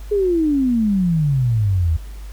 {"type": "exponential sweep", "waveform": "sine", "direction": "down", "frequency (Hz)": [423.1, 77], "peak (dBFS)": -14, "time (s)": [0.11, 1.97], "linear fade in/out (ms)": 10, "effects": ["added 50 Hz sine -30 dBFS peak until 2.32 s", "pink hiss -47 dBFS RMS until 2.32 s"]}